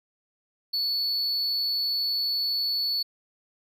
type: tone with amplitude modulation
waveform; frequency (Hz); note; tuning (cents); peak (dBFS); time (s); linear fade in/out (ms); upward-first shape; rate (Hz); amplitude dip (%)
triangle; 4435; C#8; 0; -21; 0.73-3.03; 10; sine; 232; 45
effects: none